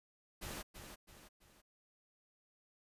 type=noise with echo; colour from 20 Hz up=pink; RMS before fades=-45 dBFS; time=0.41-0.63 s; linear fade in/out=20 ms; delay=330 ms; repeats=3; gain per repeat=-7 dB; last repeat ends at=1.62 s; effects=resampled to 32000 Hz